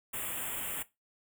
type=band-stop noise; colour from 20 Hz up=white; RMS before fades=-37 dBFS; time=0.13-0.83 s; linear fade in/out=10 ms; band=3400 to 7300 Hz; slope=96 dB/octave; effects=noise-tail reverb RT60 0.2 s tail -17 dB re dry